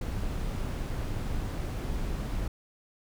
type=noise; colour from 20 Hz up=brown; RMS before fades=-32 dBFS; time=0.01-2.48 s; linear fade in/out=5 ms; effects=none